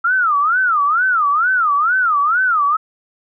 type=tone with vibrato; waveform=sine; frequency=1318.5 Hz; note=E6; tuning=in tune; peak=-12 dBFS; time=0.04-2.77 s; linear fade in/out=10 ms; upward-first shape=sine; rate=2.2 Hz; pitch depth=260 cents each way; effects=none